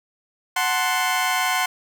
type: chord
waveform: 20% pulse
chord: F# diminished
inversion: none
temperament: equal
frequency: 740 / 880 / 1046.5 Hz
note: F#5 / A5 / C6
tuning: 0 / 0 / 0 cents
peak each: -18 / -24 / -18 dBFS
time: 0.56-1.66 s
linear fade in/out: 5 ms
effects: none